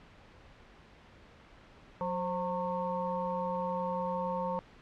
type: harmonic tone with a mistuned harmonic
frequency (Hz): 182.1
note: F#3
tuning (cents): -27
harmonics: 1 / 3 / 5 / 6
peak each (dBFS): -38 / -35 / -35 / -41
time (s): 2.01-4.59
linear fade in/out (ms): 0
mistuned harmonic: 3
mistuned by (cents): -62
effects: pink hiss -56 dBFS RMS until 4.81 s + low-pass 3000 Hz 12 dB/octave